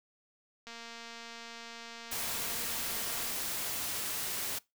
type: click train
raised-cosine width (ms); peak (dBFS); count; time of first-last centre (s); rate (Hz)
0.2; -29; 613; 0.67-3.308; 232
type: noise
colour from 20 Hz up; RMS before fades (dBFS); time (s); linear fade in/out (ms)
white; -36; 2.11-4.59; 10
effects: noise-tail reverb RT60 0.2 s tail -22 dB re dry